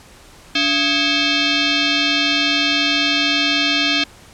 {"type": "tone with frequency modulation", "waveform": "sine", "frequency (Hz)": 288.6, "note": "D4", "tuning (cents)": -30, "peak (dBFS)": -14, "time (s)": [0.55, 4.04], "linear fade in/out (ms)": 5, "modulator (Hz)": 969, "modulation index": 4.3, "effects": ["pink hiss -44 dBFS RMS until 4.33 s", "low-pass 10000 Hz 12 dB/octave"]}